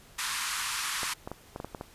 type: band-pass noise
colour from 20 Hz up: pink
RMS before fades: -33 dBFS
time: 0.18-1.14 s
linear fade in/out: 10 ms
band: 990 to 12000 Hz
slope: 48 dB/octave
type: clicks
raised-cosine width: 1 ms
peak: -22 dBFS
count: 8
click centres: 1.032 / 1.275 / 1.316 / 1.561 / 1.601 / 1.646 / 1.748 / 1.811 s
effects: pink hiss -55 dBFS RMS until 1.94 s + resampled to 32000 Hz